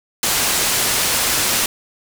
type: low-pass noise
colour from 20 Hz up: white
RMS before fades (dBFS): -18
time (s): 0.23-1.66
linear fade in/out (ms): 2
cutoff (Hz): 11000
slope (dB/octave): 12
effects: none